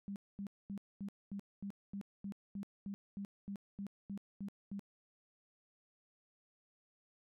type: tone bursts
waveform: sine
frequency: 199.4 Hz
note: G3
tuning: 30 cents sharp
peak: -40 dBFS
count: 16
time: 0.08-4.794 s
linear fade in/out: 0 ms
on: 79 ms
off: 230 ms
effects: none